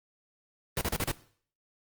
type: noise bursts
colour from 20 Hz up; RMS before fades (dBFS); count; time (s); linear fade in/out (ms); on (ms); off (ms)
pink; -29; 5; 0.77-1.116; 2; 42; 34
effects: noise-tail reverb RT60 0.5 s tail -18 dB re dry + Opus 24 kbps